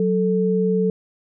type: tone pair together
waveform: sine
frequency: 185 / 440 Hz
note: F#3 / A4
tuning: 0 / 0 cents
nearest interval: octave + minor third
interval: 1500 cents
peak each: -19 dBFS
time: 0-0.9 s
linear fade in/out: 2 ms
effects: none